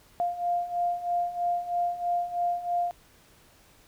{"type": "beating tone pair", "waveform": "sine", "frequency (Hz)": [698.5, 701.6], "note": ["F5", "F5"], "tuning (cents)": [0, 8], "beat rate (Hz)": 3.1, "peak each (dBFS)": [-31, -27], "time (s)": [0.2, 2.91], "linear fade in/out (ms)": 0, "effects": ["pink hiss -58 dBFS RMS until 3.87 s"]}